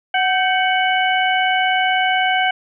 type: harmonic tone with a mistuned harmonic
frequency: 744 Hz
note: F#5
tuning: 9 cents sharp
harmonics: 1 / 2 / 3 / 4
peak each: -17 / -20 / -22 / -23 dBFS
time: 0.14-2.51 s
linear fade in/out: 5 ms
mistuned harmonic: 2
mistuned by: +73 cents
effects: none